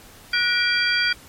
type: tone cluster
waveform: sine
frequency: 1461 / 1902 / 2360 / 3270 / 4701 Hz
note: F#6 / A#6 / D7 / G#7 / D8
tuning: -22 / +34 / +8 / -28 / +1 cents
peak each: -21 / -29 / -24 / -27 / -24 dBFS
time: 0.33-1.13 s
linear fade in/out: 5 ms
effects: pink hiss -46 dBFS RMS until 1.28 s + MP3 64 kbps